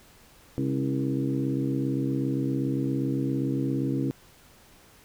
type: harmonic tone with a mistuned harmonic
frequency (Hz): 67.6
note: C#2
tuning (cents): -43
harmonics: 2 / 3 / 4 / 5 / 6 / 7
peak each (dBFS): -29 / -36 / -28 / -31 / -40 / -39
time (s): 0.58-4.11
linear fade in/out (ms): 0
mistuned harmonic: 5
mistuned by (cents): -53
effects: pink hiss -55 dBFS RMS until 5.04 s